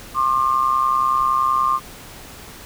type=tone pair together; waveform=sine; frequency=1065.5 / 1196 Hz; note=C6 / D6; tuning=+31 / +31 cents; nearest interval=major second; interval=200 cents; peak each=-18 dBFS; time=0.14-1.8 s; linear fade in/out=50 ms; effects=pink hiss -39 dBFS RMS until 2.65 s